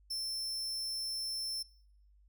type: tone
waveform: 40% pulse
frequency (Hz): 5340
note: E8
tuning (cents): +22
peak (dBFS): -34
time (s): 0.1-1.63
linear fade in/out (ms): 10
effects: noise-tail reverb RT60 0.8 s tail -26 dB re dry + added 50 Hz sine -61 dBFS peak until 2.28 s